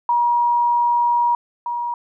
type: tone pair in turn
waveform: sine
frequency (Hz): 955 / 955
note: A#5 / A#5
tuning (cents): +42 / +42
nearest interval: unison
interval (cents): 0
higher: neither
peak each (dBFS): -14 / -21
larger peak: first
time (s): 0.09-1.35 / 1.66-1.94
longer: first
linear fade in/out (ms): 2
effects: none